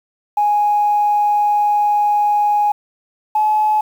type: tone pair in turn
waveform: sine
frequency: 830.6 / 854 Hz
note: G#5 / G#5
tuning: 0 / +48 cents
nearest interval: unison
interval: 48 cents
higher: second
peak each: -11 dBFS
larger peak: neither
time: 0.37-2.72 / 3.35-3.81 s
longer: first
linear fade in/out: 5 ms
effects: tanh soft clip ceiling -7 dBFS + 7-bit